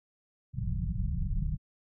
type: low-pass noise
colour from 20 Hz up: pink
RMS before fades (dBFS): -31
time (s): 0.53-1.58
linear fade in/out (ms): 50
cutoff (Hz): 190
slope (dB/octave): 96
effects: none